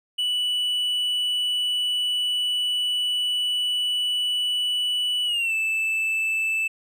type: tone with pitch glide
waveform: triangle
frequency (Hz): 2960 to 2637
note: F#7 to E7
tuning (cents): 0 to 0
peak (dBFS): -20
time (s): 0.18-6.68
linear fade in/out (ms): 10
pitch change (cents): -200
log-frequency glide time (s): 5.25-5.53
effects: none